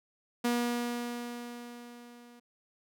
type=tone with level ramp; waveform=sawtooth; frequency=240 Hz; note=B3; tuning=49 cents flat; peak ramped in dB=-22 to -49 dBFS; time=0.44-2.4 s; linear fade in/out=10 ms; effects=none